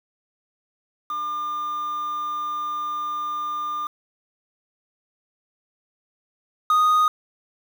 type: tone pair in turn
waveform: triangle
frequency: 1200 / 1240.2 Hz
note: D6 / D#6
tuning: +37 / -6 cents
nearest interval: minor second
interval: 57 cents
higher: second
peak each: -23 / -13 dBFS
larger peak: second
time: 1.1-3.87 / 6.7-7.08 s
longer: first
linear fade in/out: 2 ms
effects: 7-bit